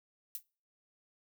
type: noise with exponential decay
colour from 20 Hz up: violet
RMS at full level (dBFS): -35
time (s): 0.35-0.43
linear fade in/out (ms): 1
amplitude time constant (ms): 17
effects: noise-tail reverb RT60 0.4 s tail -25 dB re dry